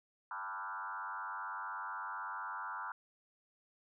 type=tone with frequency modulation; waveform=sine; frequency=1179 Hz; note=D6; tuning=6 cents sharp; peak=-39 dBFS; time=0.31-2.92 s; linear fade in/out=2 ms; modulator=95.9 Hz; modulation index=3.3; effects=none